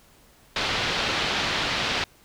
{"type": "low-pass noise", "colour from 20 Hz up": "white", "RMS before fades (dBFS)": -26, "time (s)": [0.56, 2.04], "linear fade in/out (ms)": 2, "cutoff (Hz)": 4200, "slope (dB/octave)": 24, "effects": ["pink hiss -56 dBFS RMS until 2.24 s"]}